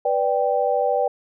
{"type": "chord", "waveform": "sine", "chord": "G major", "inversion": "first", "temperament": "equal", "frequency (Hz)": [493.9, 587.3, 784], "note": ["B4", "D5", "G5"], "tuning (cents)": [0, 0, 0], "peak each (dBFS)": -22, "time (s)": [0.05, 1.08], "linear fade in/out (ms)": 5, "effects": []}